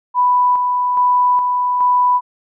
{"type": "tone with tremolo", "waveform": "sine", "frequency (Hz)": 990, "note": "B5", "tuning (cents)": 4, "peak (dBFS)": -10, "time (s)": [0.14, 2.21], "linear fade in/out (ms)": 50, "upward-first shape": "square", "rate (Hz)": 1.2, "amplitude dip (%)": 35, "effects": []}